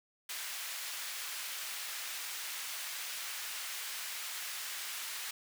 pink high-pass noise, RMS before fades -41 dBFS, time 0.29-5.31 s, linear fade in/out 5 ms, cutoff 1700 Hz, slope 12 dB/octave, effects none

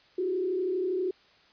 sine tone with frequency modulation, 370 Hz, F#4, in tune, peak -26 dBFS, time 0.18-1.11 s, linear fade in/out 5 ms, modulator 32.5 Hz, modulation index 0.73, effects white hiss -60 dBFS RMS until 1.52 s + resampled to 11025 Hz

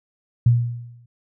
sine tone with exponential decay, 119.2 Hz, A#2, 39 cents sharp, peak -9 dBFS, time 0.46-1.06 s, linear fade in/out 5 ms, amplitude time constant 130 ms, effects none

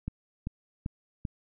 click train, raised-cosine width 5 ms, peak -20 dBFS, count 4, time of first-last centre 0.08-1.252 s, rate 2.56 Hz, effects none

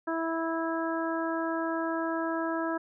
harmonic tone, 327.7 Hz, E4, 10 cents flat, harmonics 1 / 2 / 3 / 4 / 5, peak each -31 / -34 / -36 / -37 / -38 dBFS, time 0.07-2.78 s, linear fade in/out 10 ms, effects none

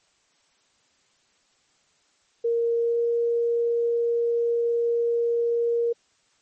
sine tone with pitch glide, 466.2 to 469.2 Hz, A#4 to A#4, 0 to +11 cents, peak -20 dBFS, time 2.44-5.93 s, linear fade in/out 10 ms, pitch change +11 cents, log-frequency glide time 2.8-2.98 s, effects white hiss -65 dBFS RMS until 6.41 s + MP3 32 kbps

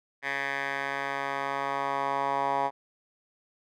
10% pulse tone with band-pass filter sweep, 138.59 Hz, C#3, in tune, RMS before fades -30 dBFS, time 0.22-2.71 s, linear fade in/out 50 ms, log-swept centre 1800 to 930 Hz, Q 3.3, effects none

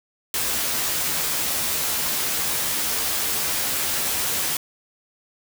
white noise with comb filter, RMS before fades -24 dBFS, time 0.34-4.57 s, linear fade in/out 2 ms, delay 13 ms, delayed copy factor +0.6, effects none

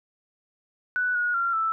sine tone with pitch steps, 1485 / 1450 / 1378 / 1321 Hz, F#6 / F#6 / F6 / E6, +6 / -35 / -24 / +3 cents, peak -22 dBFS, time 0.96-1.72 s, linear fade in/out 0 ms, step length 190 ms, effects none

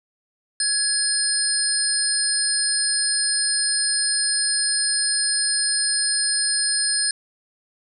sine tone cluster, 1669 / 4243 / 5110 / 8860 Hz, G#6 / C8 / D#8 / C#9, +8 / +23 / +45 / -2 cents, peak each -29 / -26 / -24 / -22 dBFS, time 0.6-7.11 s, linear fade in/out 2 ms, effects none

